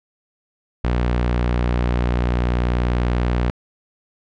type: tone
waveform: sawtooth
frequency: 60.4 Hz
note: B1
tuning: 38 cents flat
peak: -13 dBFS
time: 0.84-3.5 s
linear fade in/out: 0 ms
effects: low-pass 3000 Hz 12 dB/octave